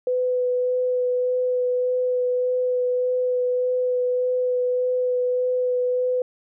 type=tone with vibrato; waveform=sine; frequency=500 Hz; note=B4; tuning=21 cents sharp; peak=-19 dBFS; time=0.07-6.22 s; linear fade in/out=2 ms; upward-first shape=sine; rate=1.7 Hz; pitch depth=11 cents each way; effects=none